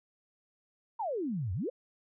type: exponential two-way sweep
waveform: sine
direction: down then up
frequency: 972 to 84 to 571 Hz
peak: -31 dBFS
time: 0.99-1.7 s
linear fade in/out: 10 ms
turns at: 1.53 s
effects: none